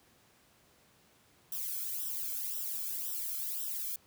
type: noise with flanger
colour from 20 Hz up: violet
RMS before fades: -37 dBFS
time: 1.52-3.96 s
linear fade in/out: 2 ms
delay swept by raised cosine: 0.44 to 1.09 ms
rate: 1.9 Hz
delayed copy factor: -0.85
effects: pink hiss -65 dBFS RMS until 4.06 s + high-pass 80 Hz 12 dB/octave

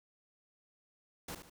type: noise with echo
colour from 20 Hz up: pink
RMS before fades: -43 dBFS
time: 1.28-1.35 s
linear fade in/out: 5 ms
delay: 74 ms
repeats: 2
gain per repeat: -8 dB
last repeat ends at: 1.498 s
effects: none

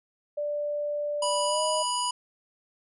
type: tone with pitch glide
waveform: sine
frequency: 588 to 620.5 Hz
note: D5 to D#5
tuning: +2 to -5 cents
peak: -27 dBFS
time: 0.37-1.83 s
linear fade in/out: 10 ms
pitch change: +93 cents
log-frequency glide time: 1.46-1.61 s
type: harmonic tone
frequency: 981 Hz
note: B5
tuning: 12 cents flat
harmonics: 1 / 3 / 5 / 7 / 9 / 10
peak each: -28 / -33 / -35 / -36 / -38 / -38 dBFS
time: 1.22-2.11 s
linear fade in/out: 5 ms
effects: none

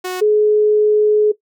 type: tone pair in turn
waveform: sawtooth / sine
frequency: 367 / 423.4 Hz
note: F#4 / G#4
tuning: -14 / +33 cents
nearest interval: major second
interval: 247 cents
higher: second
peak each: -17 / -9 dBFS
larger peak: second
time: 0.04-0.21 / 0.21-1.32 s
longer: second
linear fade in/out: 10 ms
effects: noise-tail reverb RT60 0.1 s tail -17 dB re dry

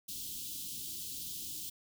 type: band-stop noise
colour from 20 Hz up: white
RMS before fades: -42 dBFS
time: 0.08-1.7 s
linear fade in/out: 10 ms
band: 350 to 3000 Hz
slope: 48 dB/octave
effects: none

